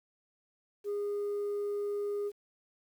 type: tone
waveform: sine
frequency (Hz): 409.3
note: G#4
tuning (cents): -25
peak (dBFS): -29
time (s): 0.84-2.32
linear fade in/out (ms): 50
effects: tanh soft clip ceiling -30 dBFS + 10-bit